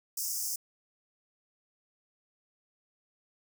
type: high-pass noise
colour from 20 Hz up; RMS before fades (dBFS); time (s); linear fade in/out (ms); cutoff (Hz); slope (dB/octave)
pink; -34; 0.17-0.56; 5; 5100; 96
effects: none